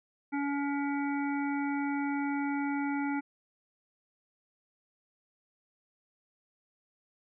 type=harmonic tone; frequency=283.2 Hz; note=C#4; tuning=37 cents sharp; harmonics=1 / 3 / 5 / 7 / 8; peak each=-30 / -37 / -41 / -44 / -44 dBFS; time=0.32-3.21 s; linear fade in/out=20 ms; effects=none